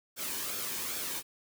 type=noise with flanger; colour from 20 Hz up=white; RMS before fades=-36 dBFS; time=0.16-1.23 s; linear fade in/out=50 ms; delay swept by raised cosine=1 to 1.52 ms; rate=2.5 Hz; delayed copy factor=-0.5; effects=none